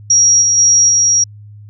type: tone with level steps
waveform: sine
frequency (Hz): 5670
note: F8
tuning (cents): +25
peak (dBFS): -6 / -9 / -6 / -8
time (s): 0.1-1.24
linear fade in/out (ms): 5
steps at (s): 0.41 / 0.57 / 0.88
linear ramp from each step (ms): 20
effects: added 104 Hz sine -33 dBFS peak until 1.69 s